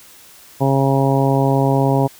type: harmonic tone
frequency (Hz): 136.2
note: C#3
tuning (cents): -30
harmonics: 1 / 2 / 3 / 4 / 5 / 6 / 7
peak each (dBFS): -16 / -19 / -21 / -22 / -23 / -24 / -24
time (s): 0.6-2.08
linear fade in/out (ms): 20
effects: white hiss -44 dBFS RMS until 2.19 s